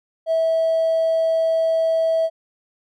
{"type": "tone with hard clipping", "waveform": "triangle", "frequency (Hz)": 651, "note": "E5", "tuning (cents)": -22, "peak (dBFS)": -16, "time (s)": [0.26, 2.3], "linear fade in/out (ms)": 50, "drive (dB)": 3, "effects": []}